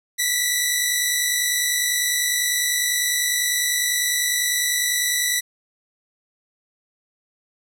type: tone pair together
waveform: 10% pulse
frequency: 1942 / 1992 Hz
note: B6 / B6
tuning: -30 / +14 cents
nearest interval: unison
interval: 44 cents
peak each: -13 dBFS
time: 0.18-5.41 s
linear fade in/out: 20 ms
effects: none